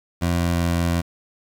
20% pulse tone with pitch glide, 86.3 to 85.51 Hz, F2 to F2, -20 to -36 cents, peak -14 dBFS, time 0.21-1.02 s, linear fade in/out 20 ms, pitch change -16 cents, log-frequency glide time 0.36-0.68 s, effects 8-bit

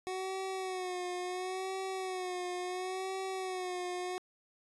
25% pulse tone with vibrato, 370 Hz, F#4, in tune, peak -32 dBFS, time 0.07-4.18 s, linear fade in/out 0 ms, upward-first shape sine, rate 0.72 Hz, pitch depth 54 cents each way, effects resampled to 24000 Hz

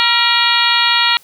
harmonic tone with a mistuned harmonic, 475.5 Hz, A#4, 34 cents sharp, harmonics 2 / 3 / 4 / 5 / 6 / 7 / 8 / 9, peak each -19 / -19 / -19 / -19 / -19 / -19 / -19 / -19 dBFS, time 0-1.17 s, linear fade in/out 0 ms, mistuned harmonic 3, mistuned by -62 cents, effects white hiss -47 dBFS RMS until 1.23 s

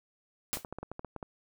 white noise with exponential decay, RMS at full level -29 dBFS, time 0.53-0.65 s, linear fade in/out 0 ms, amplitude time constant 26 ms
clicks, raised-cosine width 1 ms, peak -25 dBFS, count 11, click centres 0.532 / 0.571 / 0.648 / 0.726 / 0.786 / 0.83 / 0.916 / 0.994 / 1.047 / 1.163 / 1.228 s
effects none

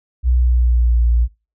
sine tone with pitch glide, 61.74 to 58.65 Hz, B1 to A#1, 0 to +11 cents, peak -10 dBFS, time 0.23-1.28 s, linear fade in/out 50 ms, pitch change -89 cents, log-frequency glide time 0.38-1 s, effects noise-tail reverb RT60 0.3 s tail -22 dB re dry + tanh soft clip ceiling -6 dBFS

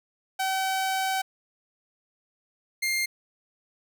sawtooth tone pair in turn, 764 / 2112 Hz, G5 / C7, -45 / +16 cents, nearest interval octave + tritone, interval 1761 cents, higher second, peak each -21 dBFS, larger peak neither, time 0.39-1.22 / 2.82-3.06 s, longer first, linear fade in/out 10 ms, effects none

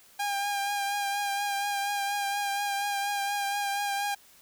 sawtooth tone with vibrato, 806 Hz, G5, 48 cents sharp, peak -24 dBFS, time 0.19-4.15 s, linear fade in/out 10 ms, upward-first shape triangle, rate 4.2 Hz, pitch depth 31 cents each way, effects white hiss -57 dBFS RMS until 4.41 s

